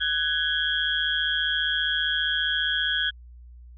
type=tone cluster; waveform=sine; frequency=1500 / 1660 / 3197 / 3352 Hz; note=F#6 / G#6 / G7 / G#7; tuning=+23 / -1 / +33 / +15 cents; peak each=-28 dBFS; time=0-3.11 s; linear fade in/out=20 ms; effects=added 60 Hz sine -43 dBFS peak until 3.77 s